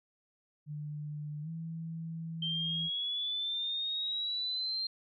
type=tone with pitch glide; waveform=sine; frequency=149.2 to 163.65 Hz; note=D3 to E3; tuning=+28 to -12 cents; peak=-37 dBFS; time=0.66-2.9 s; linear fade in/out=50 ms; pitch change=+160 cents; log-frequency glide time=1.42-1.49 s
type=exponential sweep; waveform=sine; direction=up; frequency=3136 to 4186 Hz; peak=-32 dBFS; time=2.42-4.87 s; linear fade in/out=5 ms
effects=none